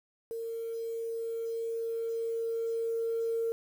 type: tone with level ramp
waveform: sine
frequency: 457.5 Hz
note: A#4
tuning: 32 cents flat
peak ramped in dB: -34 to -27 dBFS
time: 0.31-3.52 s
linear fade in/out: 0 ms
effects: tanh soft clip ceiling -23 dBFS + 9-bit